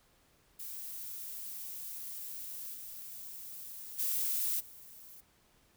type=noise with level steps; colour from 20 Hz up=violet; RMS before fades=-43 / -46 / -33 / -53 dBFS; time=0.59-5.21 s; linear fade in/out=10 ms; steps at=2.73 / 3.98 / 4.59 s; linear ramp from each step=20 ms; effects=pink hiss -68 dBFS RMS until 5.76 s